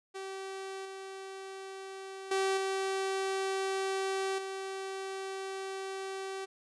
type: tone with level steps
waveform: sawtooth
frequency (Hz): 385.4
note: G4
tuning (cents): -29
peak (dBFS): -35 / -38 / -24 / -27 / -33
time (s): 0.14-6.46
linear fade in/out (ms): 20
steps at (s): 0.85 / 2.31 / 2.57 / 4.38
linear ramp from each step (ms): 5
effects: resampled to 22050 Hz